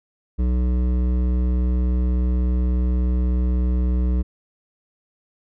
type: tone with hard clipping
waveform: sine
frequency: 61.74 Hz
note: B1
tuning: in tune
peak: -19 dBFS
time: 0.38-4.23 s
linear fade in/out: 20 ms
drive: 12 dB
effects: none